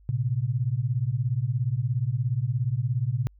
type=beating tone pair; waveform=sine; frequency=114.7 / 131.7 Hz; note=A#2 / C3; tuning=-28 / +12 cents; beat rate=17 Hz; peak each=-26 / -26 dBFS; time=0.09-3.27 s; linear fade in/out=0 ms; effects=added 50 Hz sine -52 dBFS peak until 3.39 s